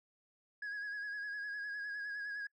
sine tone with vibrato, 1661.2 Hz, G#6, in tune, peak -36 dBFS, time 0.62-2.47 s, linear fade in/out 5 ms, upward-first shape sine, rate 9.8 Hz, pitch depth 39 cents each way, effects noise-tail reverb RT60 0.1 s tail -26 dB re dry + tanh soft clip ceiling -38 dBFS

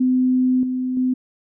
sine tone with level steps, 255 Hz, C4, 44 cents flat, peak -14 / -20 / -16 dBFS, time 0-1.14 s, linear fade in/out 10 ms, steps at 0.63 / 0.97 s, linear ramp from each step 2 ms, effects none

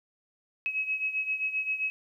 sine beating tone pair, 2559 / 2566.6 Hz, D#7 / E7, +48 / -47 cents, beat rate 7.6 Hz, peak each -29 / -34 dBFS, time 0.66-1.9 s, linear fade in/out 0 ms, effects 11-bit

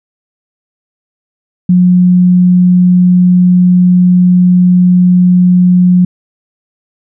sine tone, 180 Hz, F#3, 47 cents flat, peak -3 dBFS, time 1.69-6.05 s, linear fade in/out 5 ms, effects none

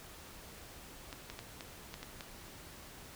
clicks, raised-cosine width 0.2 ms, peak -26 dBFS, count 7, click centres 1.128 / 1.3 / 1.391 / 1.608 / 1.941 / 2.03 / 2.208 s, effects pink hiss -52 dBFS RMS until 3.15 s

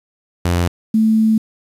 sawtooth / sine tone pair in turn, 87.31 / 220 Hz, F2 / A3, 0 / 0 cents, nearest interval octave + major third, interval 1600 cents, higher second, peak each -10 dBFS, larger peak neither, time 0.45-0.68 / 0.94-1.38 s, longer second, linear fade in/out 5 ms, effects resampled to 32000 Hz + 7-bit

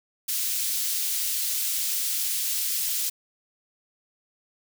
white high-pass noise, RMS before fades -27 dBFS, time 0.28-3.1 s, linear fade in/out 10 ms, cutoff 3500 Hz, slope 12 dB/octave, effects none

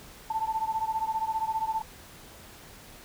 sine beating tone pair, 879 / 894 Hz, A5 / A5, -2 / +27 cents, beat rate 15 Hz, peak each -29 / -31 dBFS, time 0.3-1.82 s, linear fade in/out 5 ms, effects pink hiss -49 dBFS RMS until 3.04 s

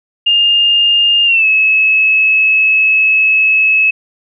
sine tone with pitch glide, 2819 to 2585 Hz, F7 to E7, +16 to -34 cents, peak -7 dBFS, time 0.26-3.91 s, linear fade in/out 10 ms, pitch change -150 cents, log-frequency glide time 1.25-1.46 s, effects none

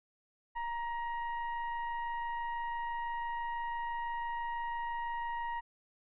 sine tone with frequency modulation, 939 Hz, A#5, 12 cents sharp, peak -34 dBFS, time 0.55-5.61 s, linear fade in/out 20 ms, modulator 952 Hz, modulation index 0.72, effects none

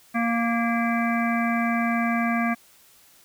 harmonic tone with a mistuned harmonic, 233.1 Hz, A#3, in tune, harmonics 1 / 3 / 5 / 7 / 9 / 10, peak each -23 / -28 / -30 / -31 / -33 / -33 dBFS, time 0.14-2.55 s, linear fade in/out 20 ms, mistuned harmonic 9, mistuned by -47 cents, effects white hiss -55 dBFS RMS until 3.24 s

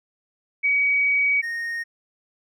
sine / triangle tone pair in turn, 2264 / 1855 Hz, C#7 / A#6, +36 / -9 cents, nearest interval minor third, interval 345 cents, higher first, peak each -17 / -24 dBFS, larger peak first, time 0.63-1.42 / 1.42-1.84 s, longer first, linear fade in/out 20 ms, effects none

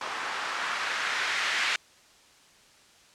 violet noise with low-pass filter sweep, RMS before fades -30 dBFS, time 0.01-1.76 s, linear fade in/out 2 ms, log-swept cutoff 1100 to 2000 Hz, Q 1.5, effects white hiss -57 dBFS RMS until 3.14 s + low-pass 7000 Hz 12 dB/octave

